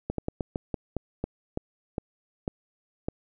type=slowing click train; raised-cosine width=2 ms; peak=-15 dBFS; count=12; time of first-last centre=0.1-3.085 s; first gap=83 ms; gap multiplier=1.22; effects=none